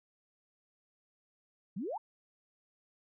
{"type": "exponential sweep", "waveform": "sine", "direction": "up", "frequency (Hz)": [164.81, 966], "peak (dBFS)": -35, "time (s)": [1.76, 1.98], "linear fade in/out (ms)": 10, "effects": []}